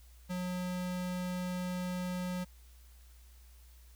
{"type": "tone", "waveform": "square", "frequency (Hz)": 180.9, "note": "F#3", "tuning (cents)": -39, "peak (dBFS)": -35, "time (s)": [0.29, 2.45], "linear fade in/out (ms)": 20, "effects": ["added 60 Hz sine -54 dBFS peak until 3.95 s", "white hiss -65 dBFS RMS until 3.95 s"]}